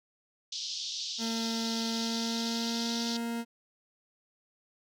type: band-pass noise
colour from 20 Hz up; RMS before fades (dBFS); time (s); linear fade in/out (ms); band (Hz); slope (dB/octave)
white; -37; 0.52-3.17; 5; 3200 to 5800; 48
type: tone with pitch glide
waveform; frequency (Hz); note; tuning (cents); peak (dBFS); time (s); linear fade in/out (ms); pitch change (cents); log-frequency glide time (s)
40% pulse; 227.6 to 232.8; A#3 to A#3; -41 to -2; -31; 1.18-3.45; 50; +39; 1.9-3.04
effects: none